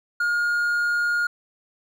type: tone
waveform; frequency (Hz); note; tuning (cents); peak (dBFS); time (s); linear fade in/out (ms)
triangle; 1425; F6; +34; -18; 0.2-1.27; 5
effects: none